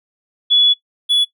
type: tone pair in turn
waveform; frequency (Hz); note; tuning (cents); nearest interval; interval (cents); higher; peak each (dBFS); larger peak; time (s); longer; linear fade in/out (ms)
sine / triangle; 3408 / 3408; G#7 / G#7; +44 / +44; unison; 0; neither; -9 / -10; first; 0.5-0.74 / 1.09-1.25; first; 20
effects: noise-tail reverb RT60 0.1 s tail -20 dB re dry